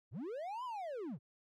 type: linear two-way sweep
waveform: triangle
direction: up then down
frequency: 78.4 to 1040 to 102.1 Hz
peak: -38 dBFS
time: 0.11-1.19 s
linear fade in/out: 50 ms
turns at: 0.64 s
effects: none